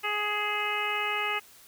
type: harmonic tone with a mistuned harmonic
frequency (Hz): 417.2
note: G#4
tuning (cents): +8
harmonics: 1 / 2 / 3 / 4 / 5 / 6 / 7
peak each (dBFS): -38 / -35 / -33 / -38 / -33 / -33 / -36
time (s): 0.03-1.4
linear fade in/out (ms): 20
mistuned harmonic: 6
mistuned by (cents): +33
effects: white hiss -54 dBFS RMS until 1.67 s